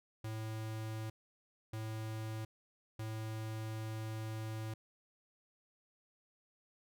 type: tone bursts at uneven times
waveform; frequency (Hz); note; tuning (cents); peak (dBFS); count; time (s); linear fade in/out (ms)
square; 110; A2; 0; -40; 3; 0.24-1.1 / 1.73-2.45 / 2.99-4.74; 5
effects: none

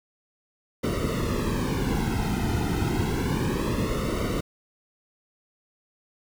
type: noise with flanger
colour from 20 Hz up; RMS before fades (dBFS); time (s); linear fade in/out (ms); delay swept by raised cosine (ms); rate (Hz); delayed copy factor
brown; -26; 0.83-4.41; 10; 1.2 to 1.79; 0.29; -0.9
effects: none

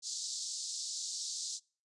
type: band-pass noise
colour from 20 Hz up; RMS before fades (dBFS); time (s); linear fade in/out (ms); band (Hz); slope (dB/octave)
white; -40; 0.02-1.6; 50; 4000 to 7700; 48
effects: noise-tail reverb RT60 0.4 s tail -25 dB re dry + resampled to 24000 Hz

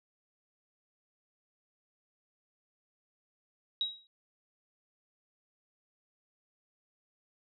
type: tone with exponential decay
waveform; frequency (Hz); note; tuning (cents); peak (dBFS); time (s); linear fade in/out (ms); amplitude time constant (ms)
sine; 3829; A#7; +46; -26; 3.81-4.07; 1; 55
effects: none

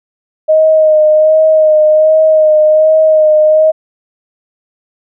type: tone with vibrato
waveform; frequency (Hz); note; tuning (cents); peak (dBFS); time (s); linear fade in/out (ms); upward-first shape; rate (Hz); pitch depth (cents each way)
sine; 622.3; D#5; 0; -4; 0.48-3.72; 20; sine; 1.3; 24
effects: none

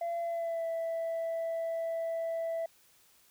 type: tone with pitch glide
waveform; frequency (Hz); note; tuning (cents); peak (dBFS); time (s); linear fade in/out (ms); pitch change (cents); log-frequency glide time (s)
sine; 681 to 660.5; F5 to E5; -44 to +3; -29; 0.01-2.66; 5; -53; 0.2-0.66
effects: tanh soft clip ceiling -30 dBFS + white hiss -64 dBFS RMS until 3.3 s

